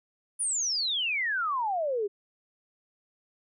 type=exponential sweep; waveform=sine; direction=down; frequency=9970 to 389.4 Hz; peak=-26 dBFS; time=0.39-2.08 s; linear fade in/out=20 ms; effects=none